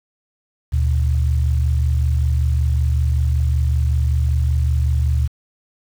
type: tone pair together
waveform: sine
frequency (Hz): 74.8 / 120.08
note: D2 / B2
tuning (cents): +32 / -48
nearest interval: minor sixth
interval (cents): 820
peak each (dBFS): -15 / -21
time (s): 0.72-5.28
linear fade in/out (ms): 20
effects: 7-bit